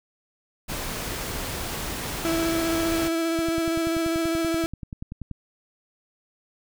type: noise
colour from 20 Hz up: pink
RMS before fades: -31 dBFS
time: 0.68-3.09 s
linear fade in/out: 20 ms
type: tone with vibrato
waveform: 35% pulse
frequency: 329.6 Hz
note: E4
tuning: in tune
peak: -21 dBFS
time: 2.25-4.66 s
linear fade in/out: 0 ms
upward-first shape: square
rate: 15 Hz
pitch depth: 14 cents each way
type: click train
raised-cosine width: 5 ms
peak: -22 dBFS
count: 21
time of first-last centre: 3.39-5.313 s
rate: 10.4 Hz
effects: none